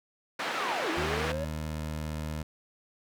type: band-pass noise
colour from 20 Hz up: white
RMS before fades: -33 dBFS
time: 0.39-1.32 s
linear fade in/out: 5 ms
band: 290 to 2000 Hz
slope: 12 dB/octave
type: linear two-way sweep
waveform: triangle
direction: down then up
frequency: 1400 to 310.3 to 576 Hz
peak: -31 dBFS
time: 0.55-1.45 s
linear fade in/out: 5 ms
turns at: 0.9 s
type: tone with pitch glide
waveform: 20% pulse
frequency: 77.78 to 77.24 Hz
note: D#2 to D#2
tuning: 0 to -12 cents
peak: -28 dBFS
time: 0.97-2.43 s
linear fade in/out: 5 ms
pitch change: -12 cents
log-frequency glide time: 1.44-2.04 s
effects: none